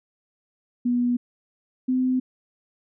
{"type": "tone pair in turn", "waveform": "sine", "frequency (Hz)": [243.7, 256], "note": ["B3", "C4"], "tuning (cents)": [-23, -38], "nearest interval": "minor second", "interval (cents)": 85, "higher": "second", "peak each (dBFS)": -19, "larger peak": "neither", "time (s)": [[0.85, 1.17], [1.88, 2.2]], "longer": "neither", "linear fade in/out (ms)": 10, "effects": []}